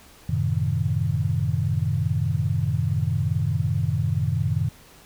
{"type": "chord", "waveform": "sine", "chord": "F# diminished seventh", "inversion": "none", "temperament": "equal", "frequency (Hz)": [92.5, 110, 130.81, 155.56], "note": ["F#2", "A2", "C3", "Eb3"], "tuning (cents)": [0, 0, 0, 0], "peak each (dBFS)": -26, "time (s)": [0.29, 4.69], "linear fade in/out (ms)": 5, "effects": ["pink hiss -50 dBFS RMS until 5.05 s"]}